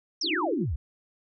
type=exponential sweep; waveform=sine; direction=down; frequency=5920 to 58.3 Hz; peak=-26 dBFS; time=0.21-0.76 s; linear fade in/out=5 ms
type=band-pass noise; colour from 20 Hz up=pink; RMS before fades=-32 dBFS; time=0.23-0.66 s; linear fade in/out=20 ms; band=300 to 360 Hz; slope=96 dB/octave
effects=none